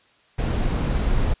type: noise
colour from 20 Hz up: brown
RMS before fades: -21 dBFS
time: 0.38-1.34 s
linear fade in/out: 10 ms
effects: white hiss -58 dBFS RMS until 1.4 s + resampled to 8000 Hz